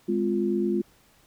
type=chord; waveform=sine; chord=F minor; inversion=first; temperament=equal with one note detuned; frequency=207.7 / 257.4 / 349.2 Hz; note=Ab3 / C4 / F4; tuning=0 / -28 / 0 cents; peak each=-26 / -31 / -25 dBFS; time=0.08-0.82 s; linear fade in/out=10 ms; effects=pink hiss -60 dBFS RMS until 1.26 s